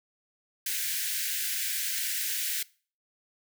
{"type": "high-pass noise", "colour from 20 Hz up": "white", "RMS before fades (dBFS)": -31, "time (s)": [0.66, 2.63], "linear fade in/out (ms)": 5, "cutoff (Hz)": 1500, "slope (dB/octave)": 96, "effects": ["noise-tail reverb RT60 0.4 s tail -22 dB re dry"]}